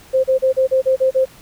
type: tone bursts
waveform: sine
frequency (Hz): 524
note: C5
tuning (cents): +2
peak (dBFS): -11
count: 8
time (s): 0.13-1.255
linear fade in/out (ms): 20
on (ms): 110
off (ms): 35
effects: pink hiss -45 dBFS RMS until 1.41 s